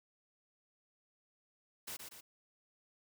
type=noise with echo; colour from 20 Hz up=white; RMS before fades=-44 dBFS; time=1.87-1.97 s; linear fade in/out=10 ms; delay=120 ms; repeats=2; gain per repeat=-5 dB; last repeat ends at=2.21 s; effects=none